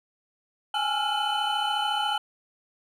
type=tone cluster; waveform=triangle; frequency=812 / 846 / 1347 / 1418 / 3023 Hz; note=G#5 / G#5 / E6 / F6 / F#7; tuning=-39 / +32 / +37 / +26 / +36 cents; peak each=-30 / -26 / -33 / -32 / -28 dBFS; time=0.74-2.18 s; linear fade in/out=5 ms; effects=none